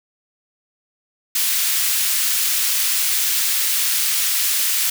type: high-pass noise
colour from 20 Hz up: white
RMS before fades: -19 dBFS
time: 1.35-4.9 s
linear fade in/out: 5 ms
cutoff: 1900 Hz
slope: 12 dB/octave
effects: none